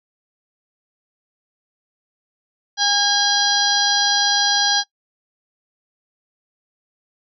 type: harmonic tone with a mistuned harmonic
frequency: 814 Hz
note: G#5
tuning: 35 cents flat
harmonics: 1 / 2 / 4 / 5 / 6 / 7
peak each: -22 / -22 / -22 / -22 / -22 / -22 dBFS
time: 2.77-4.84 s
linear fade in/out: 50 ms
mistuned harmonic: 7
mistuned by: +17 cents
effects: noise-tail reverb RT60 0.1 s tail -22 dB re dry